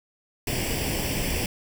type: noise with comb filter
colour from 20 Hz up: pink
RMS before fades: -27 dBFS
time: 0.47-1.46 s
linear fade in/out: 2 ms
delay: 0.38 ms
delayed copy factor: +0.75
effects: none